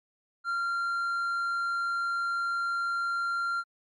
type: tone with hard clipping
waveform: sine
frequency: 1383 Hz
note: F6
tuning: 17 cents flat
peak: -28 dBFS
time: 0.44-3.64 s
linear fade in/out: 50 ms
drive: 3 dB
effects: MP3 48 kbps